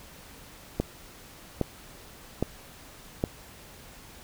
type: click train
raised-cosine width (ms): 2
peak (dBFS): -11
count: 4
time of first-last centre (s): 0.8-3.239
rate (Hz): 1.23
effects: pink hiss -49 dBFS RMS until 4.23 s